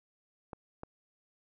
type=clicks; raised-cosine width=1 ms; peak=-27 dBFS; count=2; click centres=0.532 / 0.834 s; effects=none